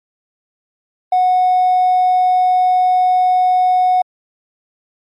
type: tone with hard clipping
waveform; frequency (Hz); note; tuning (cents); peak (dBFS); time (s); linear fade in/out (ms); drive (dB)
sine; 734; F#5; -14; -10; 1.12-4.02; 5; 1
effects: MP3 48 kbps